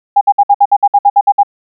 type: tone bursts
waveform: sine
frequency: 810 Hz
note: G#5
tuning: 43 cents flat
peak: -3 dBFS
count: 12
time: 0.16-1.433 s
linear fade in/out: 10 ms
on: 52 ms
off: 59 ms
effects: none